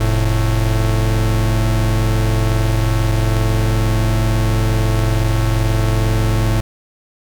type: tone pair together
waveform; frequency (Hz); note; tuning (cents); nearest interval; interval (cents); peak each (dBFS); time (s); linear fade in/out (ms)
45% pulse; 44.08 / 110; F1 / A2; +17 / 0; octave + major third; 1583; -17 / -15; 0-6.61; 10
effects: none